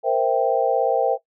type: chord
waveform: sine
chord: C dominant seventh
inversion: third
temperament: equal with one note detuned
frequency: 466.2 / 523.3 / 661.2 / 784 Hz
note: Bb4 / C5 / E5 / G5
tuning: 0 / 0 / +5 / 0 cents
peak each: -22 dBFS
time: 0.03-1.18 s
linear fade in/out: 50 ms
effects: noise-tail reverb RT60 0.1 s tail -17 dB re dry